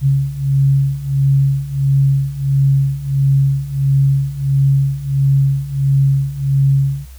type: beating tone pair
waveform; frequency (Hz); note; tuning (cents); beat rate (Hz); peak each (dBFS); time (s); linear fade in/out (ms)
sine; 136.6 / 138.1; C#3 / C#3; -25 / -6; 1.5; -16 / -13; 0.01-7.06; 50
effects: added 64 Hz sine -33 dBFS peak until 7.18 s + white hiss -47 dBFS RMS until 7.18 s